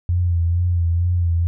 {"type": "tone with vibrato", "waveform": "sine", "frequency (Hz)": 86.5, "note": "F2", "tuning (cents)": -16, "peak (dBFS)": -15, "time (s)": [0.09, 1.47], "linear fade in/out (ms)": 0, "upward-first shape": "sine", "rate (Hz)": 2.2, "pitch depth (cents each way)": 46, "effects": []}